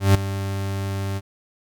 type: tone with ADSR envelope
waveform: 40% pulse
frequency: 98 Hz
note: G2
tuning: in tune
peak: -9 dBFS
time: 0-1.21 s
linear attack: 150 ms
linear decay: 4 ms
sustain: -14 dB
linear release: 41 ms
effects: none